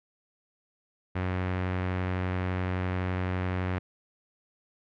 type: tone with low-pass filter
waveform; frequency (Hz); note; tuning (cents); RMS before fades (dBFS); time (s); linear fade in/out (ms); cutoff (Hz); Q
sawtooth; 91.8; F#2; -13; -30; 1.15-3.79; 10; 2100; 1.6
effects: none